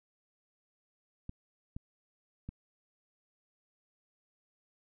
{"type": "clicks", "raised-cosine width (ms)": 5, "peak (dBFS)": -28, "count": 3, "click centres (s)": [1.294, 1.765, 2.49], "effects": []}